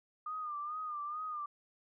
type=tone with vibrato; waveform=sine; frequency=1213 Hz; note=D#6; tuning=44 cents flat; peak=-37 dBFS; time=0.26-1.46 s; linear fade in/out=5 ms; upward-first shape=sine; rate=2.3 Hz; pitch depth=66 cents each way; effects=none